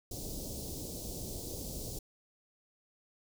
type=band-stop noise; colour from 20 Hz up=pink; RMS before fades=-41 dBFS; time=0.11-1.99 s; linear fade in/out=5 ms; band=580 to 4600 Hz; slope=24 dB/octave; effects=none